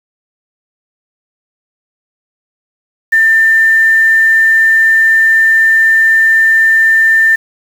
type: tone with quantisation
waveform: sine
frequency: 1792 Hz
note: A6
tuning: 31 cents sharp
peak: -5 dBFS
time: 3.12-7.36 s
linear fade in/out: 10 ms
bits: 5
effects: none